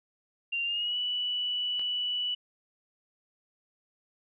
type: tone with pitch glide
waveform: sine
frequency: 2776 to 2958 Hz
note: F7 to F#7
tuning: -11 to -1 cents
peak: -28 dBFS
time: 0.52-2.35 s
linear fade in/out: 10 ms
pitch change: +110 cents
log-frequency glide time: 0.64-0.97 s
type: clicks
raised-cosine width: 0.3 ms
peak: -29 / -36 dBFS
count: 2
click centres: 1.795 / 1.814 s
effects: none